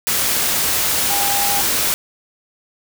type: tone in noise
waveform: sine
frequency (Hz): 805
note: G5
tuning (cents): +46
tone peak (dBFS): -22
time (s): 1.1-1.61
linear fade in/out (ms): 0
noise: white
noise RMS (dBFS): -18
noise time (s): 0.07-1.94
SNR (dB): -7
effects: none